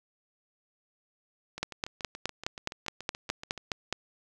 two click trains, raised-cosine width 0.2 ms, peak -23 / -12 dBFS, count 15 / 12, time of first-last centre 1.58-3.577 / 1.63-3.926 s, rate 7.01 / 4.79 Hz, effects none

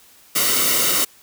white noise with comb filter, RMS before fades -18 dBFS, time 0.35-1.05 s, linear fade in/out 10 ms, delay 1.2 ms, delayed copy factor -0.7, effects white hiss -50 dBFS RMS until 1.22 s

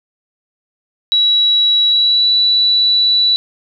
sine tone with pitch glide, 3900 to 3948 Hz, B7 to B7, -23 to -1 cents, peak -9 dBFS, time 1.12-3.36 s, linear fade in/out 0 ms, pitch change +22 cents, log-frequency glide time 1.88-2.29 s, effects none

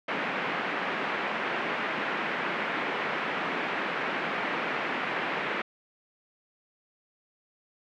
white band-pass noise, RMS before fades -31 dBFS, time 0.08-5.62 s, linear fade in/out 5 ms, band 180 to 2300 Hz, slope 24 dB/octave, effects none

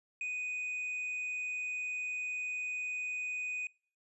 triangle tone, 2489 Hz, D#7, in tune, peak -33 dBFS, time 0.21-3.67 s, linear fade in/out 2 ms, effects noise-tail reverb RT60 0.5 s tail -26 dB re dry + resampled to 24000 Hz

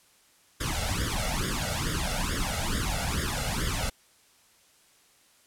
pink noise with flanger, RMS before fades -29 dBFS, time 0.6-3.9 s, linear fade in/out 10 ms, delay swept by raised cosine 0.58 to 1.47 ms, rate 2.3 Hz, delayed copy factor +1, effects white hiss -61 dBFS RMS until 5.46 s + low-pass 11000 Hz 12 dB/octave

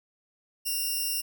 5% pulse tone pair together, 2794 / 5311 Hz, F7 / E8, 0 / +12 cents, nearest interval major seventh, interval 1112 cents, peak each -21 / -25 dBFS, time 0.65-1.22 s, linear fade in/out 20 ms, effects none

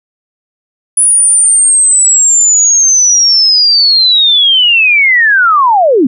sine linear sweep, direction down, 9900 to 230 Hz, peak -4 dBFS, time 0.97-6.07 s, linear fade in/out 5 ms, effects none

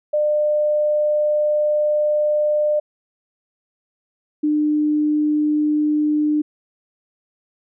sine tone pair in turn, 600 / 300.8 Hz, D5 / D4, +37 / +42 cents, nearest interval octave, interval 1195 cents, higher first, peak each -15 dBFS, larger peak neither, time 0.13-2.8 / 4.43-6.42 s, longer first, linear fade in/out 10 ms, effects none

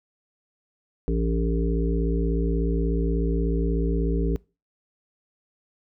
harmonic tone, 56.5 Hz, A1, 47 cents sharp, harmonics 1 / 3 / 5 / 7 / 8, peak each -23 / -28 / -30 / -31 / -32 dBFS, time 1.08-4.36 s, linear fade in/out 0 ms, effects noise-tail reverb RT60 0.3 s tail -23 dB re dry

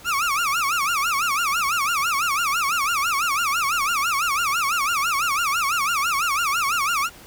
30% pulse tone with vibrato, 1244.5 Hz, D#6, in tune, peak -17 dBFS, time 0.04-7.1 s, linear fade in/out 50 ms, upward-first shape sine, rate 6 Hz, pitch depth 230 cents each way, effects pink hiss -45 dBFS RMS until 7.26 s

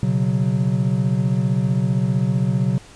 triangle chord, B suspended second, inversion none, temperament just, 123.47 / 138.9 / 185.21 Hz, B2 / C#3 / F#3, 0 / +4 / +2 cents, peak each -19 dBFS, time 0.03-2.78 s, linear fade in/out 0 ms, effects pink hiss -45 dBFS RMS until 2.95 s + resampled to 22050 Hz

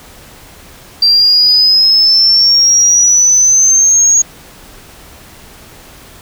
sine exponential sweep, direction up, 4692 to 6645 Hz, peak -4 dBFS, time 1.02-4.22 s, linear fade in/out 5 ms, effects tanh soft clip ceiling 0 dBFS + pink hiss -37 dBFS RMS until 6.21 s

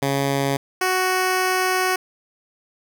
10% pulse tone pair in turn, 138.59 / 371 Hz, C#3 / F#4, 0 / +5 cents, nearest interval octave + perfect fourth, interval 1705 cents, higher second, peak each -11 / -10 dBFS, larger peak second, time 0.02-0.57 / 0.81-1.96 s, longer second, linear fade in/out 5 ms, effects none

